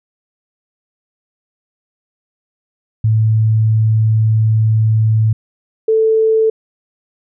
sine tone pair in turn, 110 / 441.8 Hz, A2 / A4, 0 / +7 cents, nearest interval 2 octaves, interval 2407 cents, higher second, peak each -9 dBFS, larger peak neither, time 3.04-5.33 / 5.88-6.5 s, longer first, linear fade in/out 5 ms, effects none

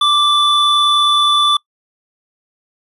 triangle tone pair together, 1174.7 / 3485 Hz, D6 / A7, 0 / -17 cents, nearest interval octave + perfect fifth, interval 1883 cents, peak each -11 dBFS, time 0.01-1.57 s, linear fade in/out 5 ms, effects noise-tail reverb RT60 0.1 s tail -24 dB re dry + resampled to 32000 Hz

